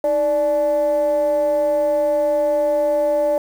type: tone with frequency modulation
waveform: sine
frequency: 587.3 Hz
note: D5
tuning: in tune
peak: -14 dBFS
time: 0.04-3.38 s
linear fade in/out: 2 ms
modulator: 275 Hz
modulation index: 0.43
effects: tanh soft clip ceiling -10 dBFS + 7-bit